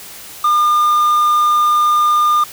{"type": "tone", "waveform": "triangle", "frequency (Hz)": 1208, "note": "D6", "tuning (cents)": 48, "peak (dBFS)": -8, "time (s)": [0.44, 2.44], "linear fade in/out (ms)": 5, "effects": ["white hiss -34 dBFS RMS until 2.52 s"]}